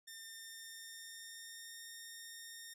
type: tone with pitch glide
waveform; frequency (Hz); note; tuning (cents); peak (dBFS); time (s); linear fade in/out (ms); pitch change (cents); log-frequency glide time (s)
10% pulse; 1808 to 1835.4; A6 to A#6; +47 to -27; -40; 0.07-2.74; 10; +26; 0.19-1.82
effects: none